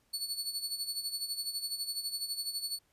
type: tone with tremolo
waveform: sawtooth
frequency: 4435 Hz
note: C#8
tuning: in tune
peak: -29 dBFS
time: 0.13-2.79 s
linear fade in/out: 10 ms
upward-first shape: sine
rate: 12 Hz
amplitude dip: 70%
effects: pink hiss -72 dBFS RMS until 2.92 s + resampled to 32000 Hz